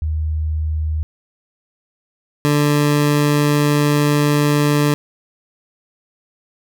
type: tone pair in turn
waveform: sine / 20% pulse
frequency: 77.78 / 146.83 Hz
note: D#2 / D3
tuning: 0 / 0 cents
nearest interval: major seventh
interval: 1100 cents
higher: second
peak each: -17 / -8 dBFS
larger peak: second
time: 0.02-1.03 / 2.45-4.94 s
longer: second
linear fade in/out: 0 ms
effects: none